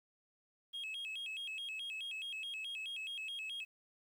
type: tone with vibrato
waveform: sine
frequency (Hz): 2903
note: F#7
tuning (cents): -34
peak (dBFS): -38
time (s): 0.73-3.65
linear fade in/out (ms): 20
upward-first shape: square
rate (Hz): 4.7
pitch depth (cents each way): 200
effects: tanh soft clip ceiling -39 dBFS + 11-bit